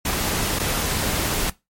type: noise with dropouts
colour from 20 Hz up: pink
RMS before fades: -23 dBFS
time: 0.05-1.5 s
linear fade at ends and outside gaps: 5 ms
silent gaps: 0.589-0.597 s
effects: noise-tail reverb RT60 0.2 s tail -19 dB re dry + MP3 64 kbps